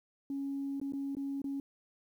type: tone with dropouts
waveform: sine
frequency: 276.8 Hz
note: C#4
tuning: 2 cents flat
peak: -33 dBFS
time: 0.3-1.6 s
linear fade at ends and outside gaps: 2 ms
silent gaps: 0.8-0.814 / 0.923-0.934 / 1.151-1.168 / 1.418-1.442 s
effects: tanh soft clip ceiling -29 dBFS + 11-bit